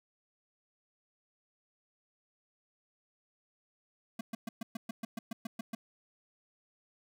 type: tone bursts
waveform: square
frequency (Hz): 226.3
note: A3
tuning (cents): +49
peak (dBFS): -36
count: 12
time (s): 4.19-5.75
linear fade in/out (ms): 5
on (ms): 20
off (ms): 120
effects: none